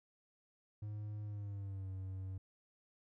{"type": "tone with pitch glide", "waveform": "triangle", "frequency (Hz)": [105.2, 94.81], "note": ["G#2", "F#2"], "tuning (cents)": [23, 43], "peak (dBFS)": -39, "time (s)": [0.82, 2.38], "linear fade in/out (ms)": 5, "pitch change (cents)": -180, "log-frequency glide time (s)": [1.23, 1.9], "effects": []}